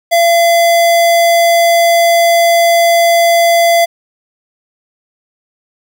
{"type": "tone", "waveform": "square", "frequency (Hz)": 680, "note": "F5", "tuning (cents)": -46, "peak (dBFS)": -7, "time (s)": [0.11, 3.86], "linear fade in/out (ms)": 20, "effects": ["8-bit"]}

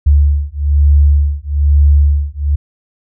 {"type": "beating tone pair", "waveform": "sine", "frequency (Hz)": [71.8, 72.9], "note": ["D2", "D2"], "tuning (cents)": [-39, -12], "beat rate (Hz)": 1.1, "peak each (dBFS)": -10, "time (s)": [0.06, 2.56], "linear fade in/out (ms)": 10, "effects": []}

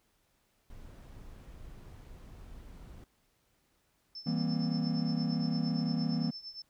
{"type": "noise", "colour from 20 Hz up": "brown", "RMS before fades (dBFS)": -49, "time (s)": [0.7, 3.04], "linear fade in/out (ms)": 2}
{"type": "tone with tremolo", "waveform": "sine", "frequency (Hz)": 5290, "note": "E8", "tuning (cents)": 5, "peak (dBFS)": -39, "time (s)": [4.15, 6.62], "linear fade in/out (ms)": 2, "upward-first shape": "triangle", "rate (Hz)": 8.7, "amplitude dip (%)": 85}
{"type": "chord", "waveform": "triangle", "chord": "C dominant seventh", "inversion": "first", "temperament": "just", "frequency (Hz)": [163.52, 196.22, 235.5, 261.6], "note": ["E3", "G3", "Bb3", "C4"], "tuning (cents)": [-14, 2, 18, 0], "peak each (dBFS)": [-31, -35, -31, -36], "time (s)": [4.26, 6.31], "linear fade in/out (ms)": 10}
{"effects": ["pink hiss -73 dBFS RMS until 6.69 s"]}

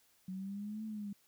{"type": "exponential two-way sweep", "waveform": "sine", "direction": "up then down", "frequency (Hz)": [184.4, 220, 199.2], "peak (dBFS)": -39, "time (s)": [0.28, 1.13], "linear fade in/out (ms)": 5, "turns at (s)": 0.85, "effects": ["white hiss -70 dBFS RMS until 1.27 s"]}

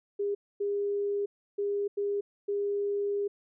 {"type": "tone bursts at uneven times", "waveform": "sine", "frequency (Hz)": 405.3, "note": "G#4", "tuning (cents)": -42, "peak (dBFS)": -27, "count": 5, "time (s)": [[0.19, 0.35], [0.6, 1.26], [1.58, 1.88], [1.97, 2.21], [2.48, 3.28]], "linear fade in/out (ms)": 10, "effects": []}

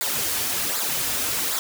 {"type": "noise with flanger", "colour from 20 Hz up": "white", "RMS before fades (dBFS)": -25, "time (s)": [0.01, 1.59], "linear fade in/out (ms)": 0, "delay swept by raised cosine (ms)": [0.33, 6.23], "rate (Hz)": 1.3, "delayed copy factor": -0.65, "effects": []}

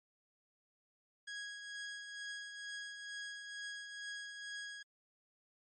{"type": "tone with tremolo", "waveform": "sawtooth", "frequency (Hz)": 1653, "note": "G#6", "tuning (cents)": -9, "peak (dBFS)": -38, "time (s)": [1.27, 4.83], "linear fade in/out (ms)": 10, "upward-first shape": "triangle", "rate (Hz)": 2.2, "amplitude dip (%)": 50, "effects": ["MP3 32 kbps"]}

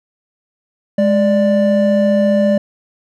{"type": "tone pair together", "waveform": "triangle", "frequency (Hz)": [207.7, 588.4], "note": ["G#3", "D5"], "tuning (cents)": [0, 3], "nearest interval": "octave + tritone", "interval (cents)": 1803, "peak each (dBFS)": -11, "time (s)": [0.98, 2.58], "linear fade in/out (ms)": 5, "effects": []}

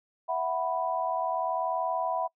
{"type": "chord", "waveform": "sine", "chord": "E suspended second", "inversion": "none", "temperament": "equal", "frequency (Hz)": [659.3, 740, 987.8], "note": ["E5", "F#5", "B5"], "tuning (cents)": [0, 0, 0], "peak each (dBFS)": -31, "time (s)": [0.28, 2.28], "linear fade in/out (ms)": 20, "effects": ["noise-tail reverb RT60 0.1 s tail -26 dB re dry"]}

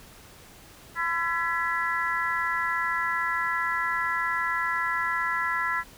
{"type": "harmonic tone with a mistuned harmonic", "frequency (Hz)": 337.5, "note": "E4", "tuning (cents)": 41, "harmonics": [3, 4, 5, 6], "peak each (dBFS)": [-30, -30, -30, -30], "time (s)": [0.95, 5.84], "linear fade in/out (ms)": 50, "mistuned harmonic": 6, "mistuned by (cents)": -46, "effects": ["pink hiss -50 dBFS RMS until 5.97 s"]}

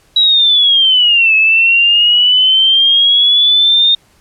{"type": "linear two-way sweep", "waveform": "sine", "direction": "down then up", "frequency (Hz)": [3898, 2583, 3667], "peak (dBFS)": -6, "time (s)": [0.16, 3.95], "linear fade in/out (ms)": 5, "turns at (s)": 1.35, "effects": ["pink hiss -51 dBFS RMS until 4.2 s", "low-pass 12000 Hz 12 dB/octave"]}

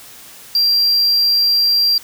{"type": "tone", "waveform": "triangle", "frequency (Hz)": 4739, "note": "D8", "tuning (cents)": 15, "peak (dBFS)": -10, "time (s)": [0.55, 1.98], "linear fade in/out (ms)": 2, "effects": ["white hiss -39 dBFS RMS until 2.03 s"]}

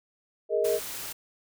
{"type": "chord", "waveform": "sine", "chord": "Ab suspended second", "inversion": "none", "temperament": "equal with one note detuned", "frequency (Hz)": [415.3, 466.2, 628], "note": ["Ab4", "Bb4", "Eb5"], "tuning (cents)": [0, 0, 16], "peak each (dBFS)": -27, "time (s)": [0.49, 0.8], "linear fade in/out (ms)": 50}
{"type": "noise", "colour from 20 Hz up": "white", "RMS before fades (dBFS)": -37, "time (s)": [0.64, 1.13], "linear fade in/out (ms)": 10}
{"effects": []}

